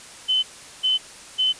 sine tone bursts, 3043 Hz, F#7, 48 cents sharp, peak -17 dBFS, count 3, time 0.28-1.53 s, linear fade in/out 20 ms, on 150 ms, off 400 ms, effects white hiss -42 dBFS RMS until 1.59 s + resampled to 22050 Hz

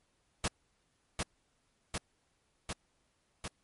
pink noise with echo, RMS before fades -32 dBFS, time 0.44-0.48 s, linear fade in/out 2 ms, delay 750 ms, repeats 4, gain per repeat -2 dB, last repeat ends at 3.48 s, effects pink hiss -75 dBFS RMS until 3.63 s + MP3 48 kbps

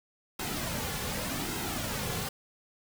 pink noise with flanger, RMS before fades -34 dBFS, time 0.39-2.29 s, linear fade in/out 5 ms, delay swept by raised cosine 1.7 to 3.2 ms, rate 0.86 Hz, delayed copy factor -0.55, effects none

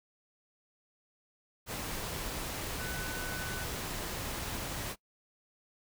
sine tone in noise, 1500 Hz, F#6, 23 cents sharp, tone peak -41 dBFS, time 2.77-3.67 s, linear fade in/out 50 ms, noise pink, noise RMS -38 dBFS, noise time 1.66-4.96 s, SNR -6 dB, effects noise-tail reverb RT60 0.1 s tail -22 dB re dry

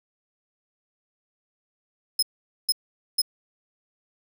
sawtooth tone bursts, 5130 Hz, E8, 48 cents flat, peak -16 dBFS, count 3, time 2.19-3.218 s, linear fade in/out 5 ms, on 36 ms, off 460 ms, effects none

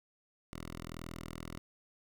5% pulse tone with notch filter, 41.2 Hz, E1, in tune, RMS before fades -45 dBFS, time 0.53-1.58 s, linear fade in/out 0 ms, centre 460 Hz, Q 1.8, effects none

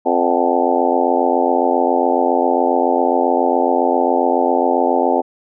harmonic tone with a mistuned harmonic, 87.31 Hz, F2, in tune, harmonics 3 / 4 / 5 / 6 / 7 / 8 / 9 / 10, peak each -21 / -21 / -21 / -21 / -21 / -21 / -21 / -21 dBFS, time 0.05-5.22 s, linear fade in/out 20 ms, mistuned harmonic 8, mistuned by +76 cents, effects none

